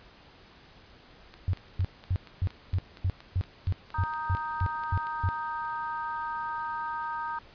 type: click train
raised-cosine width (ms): 0.2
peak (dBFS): -29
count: 17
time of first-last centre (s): 1.34-5.07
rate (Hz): 4.29
type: tone bursts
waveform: sine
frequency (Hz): 92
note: F#2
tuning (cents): -9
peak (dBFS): -23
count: 13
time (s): 1.48-5.289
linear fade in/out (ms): 0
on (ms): 53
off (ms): 260
type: chord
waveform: sine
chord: Eb major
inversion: second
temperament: equal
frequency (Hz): 932.3 / 1244.5 / 1568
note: Bb5 / Eb6 / G6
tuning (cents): 0 / 0 / 0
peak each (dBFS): -33 / -36 / -39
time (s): 3.94-7.39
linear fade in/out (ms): 5
effects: pink hiss -54 dBFS RMS until 7.54 s + resampled to 11025 Hz